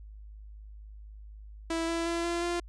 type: tone with pitch steps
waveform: sawtooth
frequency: 329.6 / 333.8 / 338.1 / 342.4 / 346.8 Hz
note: E4 / E4 / E4 / F4 / F4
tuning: 0 / +22 / +44 / -34 / -12 cents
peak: -25 dBFS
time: 1.7-2.6 s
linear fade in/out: 5 ms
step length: 180 ms
effects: added 52 Hz sine -44 dBFS peak until 2.68 s + resampled to 22050 Hz